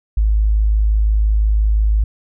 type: tone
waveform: sine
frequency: 52.9 Hz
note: G#1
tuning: 33 cents sharp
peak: -11 dBFS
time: 0.17-2.04 s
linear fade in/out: 5 ms
effects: none